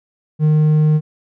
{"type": "tone with hard clipping", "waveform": "sine", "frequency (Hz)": 153.4, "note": "D#3", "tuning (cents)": -24, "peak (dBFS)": -11, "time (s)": [0.39, 1.01], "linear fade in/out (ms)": 50, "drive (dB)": 3, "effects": []}